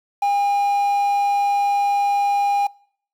triangle tone with quantisation, 808 Hz, G#5, 48 cents flat, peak -14 dBFS, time 0.22-2.67 s, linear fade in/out 5 ms, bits 7, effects noise-tail reverb RT60 0.6 s tail -25 dB re dry

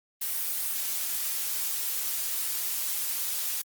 blue noise, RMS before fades -30 dBFS, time 0.21-3.62 s, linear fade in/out 10 ms, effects Opus 32 kbps

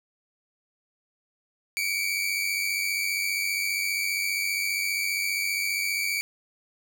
sawtooth tone pair together, 2254 / 2349 Hz, C#7 / D7, +28 / 0 cents, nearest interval minor second, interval 72 cents, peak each -25 dBFS, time 1.77-6.21 s, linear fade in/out 0 ms, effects none

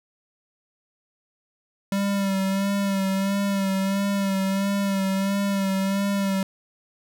square tone with vibrato, 196 Hz, G3, in tune, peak -22 dBFS, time 1.92-6.43 s, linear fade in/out 2 ms, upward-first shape sine, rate 1.5 Hz, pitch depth 35 cents each way, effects none

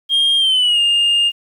sine tone with pitch glide, 3222 to 2821 Hz, G7 to F7, +47 to +17 cents, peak -9 dBFS, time 0.09-1.32 s, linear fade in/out 50 ms, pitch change -230 cents, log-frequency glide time 0.37-0.8 s, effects tanh soft clip ceiling -10 dBFS + 8-bit

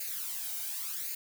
blue noise with flanger, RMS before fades -37 dBFS, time 0-1.15 s, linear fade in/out 5 ms, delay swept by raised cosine 0.44 to 1.35 ms, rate 0.89 Hz, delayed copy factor +0.65, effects none

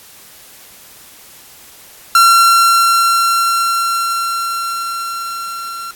45% pulse tone with level ramp, 1365 Hz, F6, 40 cents flat, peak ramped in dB -5 to -24 dBFS, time 2.15-5.91 s, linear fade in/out 2 ms, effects white hiss -40 dBFS RMS until 5.95 s + AAC 64 kbps

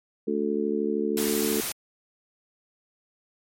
harmonic tone, 73 Hz, D2, 10 cents flat, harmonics 3 / 4 / 5 / 6, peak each -29 / -30 / -29 / -28 dBFS, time 0.27-1.61 s, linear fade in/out 10 ms
white noise, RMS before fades -30 dBFS, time 1.17-1.72 s, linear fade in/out 2 ms
effects MP3 64 kbps

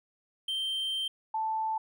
triangle / sine tone pair in turn, 3136 / 880 Hz, G7 / A5, 0 / 0 cents, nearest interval octave + minor seventh, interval 2200 cents, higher first, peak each -28 / -28 dBFS, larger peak neither, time 0.48-1.08 / 1.34-1.78 s, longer first, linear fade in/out 5 ms, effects none

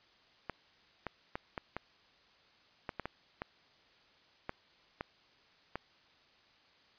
clicks, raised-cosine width 0.5 ms, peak -22 dBFS, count 12, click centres 0.497 / 1.067 / 1.355 / 1.578 / 1.766 / 2.892 / 2.997 / 3.056 / 3.419 / 4.494 / 5.009 / 5.756 s, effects white hiss -65 dBFS RMS until 6.98 s + resampled to 11025 Hz

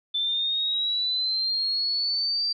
sine linear sweep, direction up, 3520 to 4699 Hz, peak -23 dBFS, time 0.14-2.53 s, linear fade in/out 10 ms, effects none

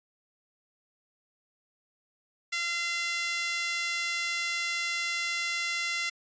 5% pulse tone with high-pass filter, 687 Hz, F5, 29 cents flat, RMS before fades -31 dBFS, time 2.52-6.1 s, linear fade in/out 10 ms, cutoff 1800 Hz, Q 4.3, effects resampled to 16000 Hz

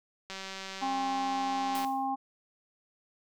click train, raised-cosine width 0.2 ms, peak -23 dBFS, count 298, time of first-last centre 0.3-1.847 s, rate 192 Hz
harmonic tone, 267.6 Hz, C4, 39 cents sharp, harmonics 1 / 3 / 4, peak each -36 / -30 / -38 dBFS, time 0.81-2.16 s, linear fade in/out 20 ms
white noise with exponential decay, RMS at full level -39 dBFS, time 1.75-2.11 s, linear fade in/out 2 ms, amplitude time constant 77 ms
effects none

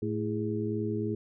harmonic tone with a mistuned harmonic, 110 Hz, A2, in tune, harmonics 1 / 2 / 3 / 4, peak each -34 / -34 / -34 / -34 dBFS, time 0.02-1.15 s, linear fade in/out 5 ms, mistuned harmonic 4, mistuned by -110 cents, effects none

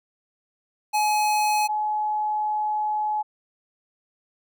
square / sine tone pair in turn, 846 / 849.3 Hz, G#5 / G#5, +32 / +39 cents, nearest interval unison, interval 7 cents, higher second, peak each -20 / -22 dBFS, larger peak first, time 0.93-1.68 / 1.68-3.23 s, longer second, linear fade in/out 20 ms, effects none

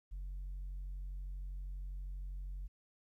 sine tone, 46.25 Hz, F#1, in tune, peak -38 dBFS, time 0.11-2.68 s, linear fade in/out 20 ms, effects tanh soft clip ceiling -39 dBFS + 13-bit

